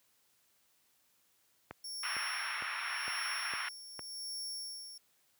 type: click train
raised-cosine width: 0.5 ms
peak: -27 dBFS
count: 6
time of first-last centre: 1.71-3.993 s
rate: 2.19 Hz
type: tone with tremolo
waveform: sawtooth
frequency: 5480 Hz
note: F8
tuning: 34 cents flat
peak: -36 dBFS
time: 1.84-4.98 s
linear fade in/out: 5 ms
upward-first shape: sine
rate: 0.87 Hz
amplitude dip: 65%
type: band-pass noise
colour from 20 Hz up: pink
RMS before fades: -39 dBFS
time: 2.03-3.69 s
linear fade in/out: 5 ms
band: 1200 to 2600 Hz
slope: 24 dB/octave
effects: white hiss -72 dBFS RMS until 5.39 s + high-pass 60 Hz 12 dB/octave